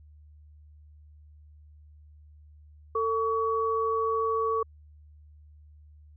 sine tone pair together, 448.3 / 1129.6 Hz, A4 / C#6, +32 / +32 cents, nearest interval octave + major third, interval 1600 cents, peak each -27 dBFS, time 2.95-4.63 s, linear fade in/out 5 ms, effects added 75 Hz sine -50 dBFS peak until 6.16 s

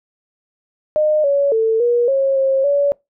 sine tone with pitch steps, 611 / 563 / 446.2 / 479.1 / 543 / 537 / 569 Hz, D#5 / C#5 / A4 / A#4 / C#5 / C5 / C#5, -32 / +27 / +24 / +47 / -36 / +45 / +45 cents, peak -12 dBFS, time 0.96-2.92 s, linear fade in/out 0 ms, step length 280 ms, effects noise-tail reverb RT60 0.2 s tail -25 dB re dry

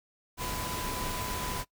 sine tone in noise, 1000 Hz, B5, 21 cents sharp, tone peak -39 dBFS, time 0.37-1.65 s, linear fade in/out 50 ms, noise pink, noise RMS -35 dBFS, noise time 0.37-1.65 s, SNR -7 dB, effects noise-tail reverb RT60 0.1 s tail -20 dB re dry

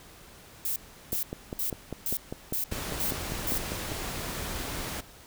violet noise bursts, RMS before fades -30 dBFS, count 7, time 0.65-3.58 s, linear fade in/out 2 ms, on 110 ms, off 360 ms
click train, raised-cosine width 2 ms, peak -20 dBFS, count 15, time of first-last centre 1.13-3.919 s, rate 5.02 Hz
pink noise, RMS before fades -35 dBFS, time 2.71-5.01 s, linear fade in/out 10 ms
effects pink hiss -51 dBFS RMS until 5.26 s

